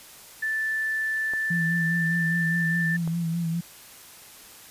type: tone with pitch glide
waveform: sine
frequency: 1760 to 1773.3 Hz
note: A6 to A6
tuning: 0 to +13 cents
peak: -24 dBFS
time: 0.42-2.97 s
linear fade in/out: 10 ms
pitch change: +13 cents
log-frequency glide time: 1.21-2.08 s
type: clicks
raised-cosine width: 1 ms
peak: -25 dBFS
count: 2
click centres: 1.336 / 3.076 s
type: tone with vibrato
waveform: sine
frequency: 167.5 Hz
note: E3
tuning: 28 cents sharp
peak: -24 dBFS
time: 1.5-3.61 s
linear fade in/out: 10 ms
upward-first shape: sine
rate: 4.9 Hz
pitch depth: 44 cents each way
effects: white hiss -47 dBFS RMS until 4.7 s + resampled to 32000 Hz